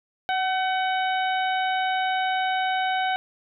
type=harmonic tone with a mistuned harmonic; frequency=750 Hz; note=F#5; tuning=23 cents sharp; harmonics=1 / 2 / 3 / 4 / 5; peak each=-23 / -29 / -33 / -35 / -37 dBFS; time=0.29-3.16 s; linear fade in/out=0 ms; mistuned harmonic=2; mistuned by=+30 cents; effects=none